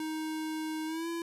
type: tone with pitch glide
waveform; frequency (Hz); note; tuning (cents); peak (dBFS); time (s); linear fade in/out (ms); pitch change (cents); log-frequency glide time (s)
square; 313.6 to 336.1; D#4 to E4; +14 to +34; -34; 0-1.22; 2; +120; 0.86-1.08
effects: resampled to 32000 Hz